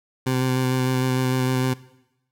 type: tone with vibrato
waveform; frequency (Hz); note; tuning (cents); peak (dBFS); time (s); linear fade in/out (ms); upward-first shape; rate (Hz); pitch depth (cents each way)
20% pulse; 128.8; C3; -27; -15; 0.26-1.74; 10; square; 6.6; 12
effects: noise-tail reverb RT60 0.9 s tail -19 dB re dry